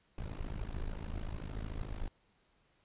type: noise with amplitude modulation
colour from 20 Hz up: brown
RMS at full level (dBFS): -36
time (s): 0.18-2.08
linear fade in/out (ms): 2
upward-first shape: sine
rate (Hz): 53.4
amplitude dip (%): 90
effects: pink hiss -72 dBFS RMS until 2.84 s + resampled to 8000 Hz